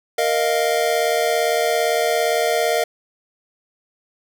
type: chord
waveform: square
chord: Bb suspended fourth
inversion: none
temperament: just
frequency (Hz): 466.2 / 621.6 / 699.2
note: Bb4 / Eb5 / F5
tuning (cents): 0 / -2 / +2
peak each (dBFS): -22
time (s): 0.18-2.84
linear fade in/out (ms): 5
effects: none